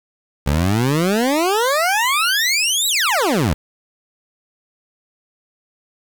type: exponential two-way sweep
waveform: 20% pulse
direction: up then down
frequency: 66.3 to 3998 to 66.3 Hz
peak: -10 dBFS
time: 0.46-3.54 s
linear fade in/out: 10 ms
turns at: 2.88 s
effects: 7-bit